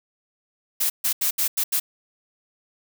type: noise bursts at uneven times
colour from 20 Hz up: blue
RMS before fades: -22 dBFS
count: 6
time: 0.8-0.9 / 1.04-1.13 / 1.21-1.31 / 1.38-1.48 / 1.57-1.64 / 1.72-1.8 s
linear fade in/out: 10 ms
effects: none